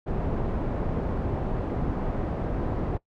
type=low-pass noise; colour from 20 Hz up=pink; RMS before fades=-28 dBFS; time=0.06-2.98 s; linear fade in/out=20 ms; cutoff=680 Hz; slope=12 dB/octave; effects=noise-tail reverb RT60 0.1 s tail -20 dB re dry